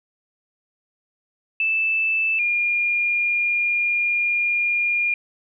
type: tone pair in turn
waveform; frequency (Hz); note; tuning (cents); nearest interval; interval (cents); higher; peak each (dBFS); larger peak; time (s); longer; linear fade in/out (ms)
sine; 2637 / 2415; E7 / D7; 0 / +48; major second; 152; first; -18; neither; 1.6-2.39 / 2.39-5.14; second; 2
effects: none